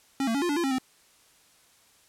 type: tone with pitch steps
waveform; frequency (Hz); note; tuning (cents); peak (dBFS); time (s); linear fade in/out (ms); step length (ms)
square; 272.2 / 226.7 / 280.2 / 350.8 / 289.4 / 343.4 / 270.2 / 259.5; C#4 / A#3 / C#4 / F4 / D4 / F4 / C#4 / C4; -31 / -48 / +19 / +8 / -25 / -29 / -44 / -14; -25; 0.2-0.784; 2; 73
effects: white hiss -60 dBFS RMS until 2.08 s + low-pass 11000 Hz 12 dB/octave